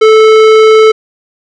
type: tone with tanh clipping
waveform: sine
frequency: 437.2 Hz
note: A4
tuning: 11 cents flat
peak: -3 dBFS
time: 0.01-0.92 s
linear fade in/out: 10 ms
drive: 17 dB
effects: none